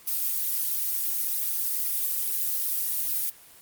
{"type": "noise with flanger", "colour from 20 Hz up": "violet", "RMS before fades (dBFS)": -27, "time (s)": [0.07, 3.3], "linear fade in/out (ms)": 5, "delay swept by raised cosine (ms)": [1.9, 4.7], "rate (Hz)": 0.71, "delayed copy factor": -0.5, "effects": ["white hiss -51 dBFS RMS until 3.61 s", "Opus 24 kbps"]}